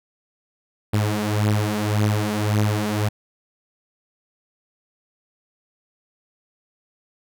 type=beating tone pair; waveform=sawtooth; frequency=104.7 / 106.5 Hz; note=G#2 / G#2; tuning=+15 / +44 cents; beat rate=1.8 Hz; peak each=-17 / -19 dBFS; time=0.93-3.09 s; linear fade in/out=10 ms; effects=none